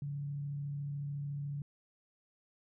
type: tone with frequency modulation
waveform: sine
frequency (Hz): 142.9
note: D3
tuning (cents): -47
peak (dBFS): -36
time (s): 0.02-1.62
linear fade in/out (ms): 2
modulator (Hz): 33.9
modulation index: 0.22
effects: none